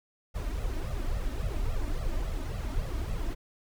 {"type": "noise with flanger", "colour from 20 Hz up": "brown", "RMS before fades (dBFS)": -31, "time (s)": [0.34, 3.35], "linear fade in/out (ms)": 20, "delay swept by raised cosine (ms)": [1.5, 3.3], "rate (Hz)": 3.6, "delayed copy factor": 1, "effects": []}